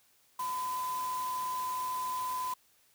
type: tone in noise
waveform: sine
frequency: 1011 Hz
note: B5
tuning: 40 cents sharp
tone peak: -32 dBFS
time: 0.39-2.54 s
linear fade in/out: 5 ms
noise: white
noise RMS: -45 dBFS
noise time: 0.39-2.54 s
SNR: +10 dB
effects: white hiss -67 dBFS RMS until 2.94 s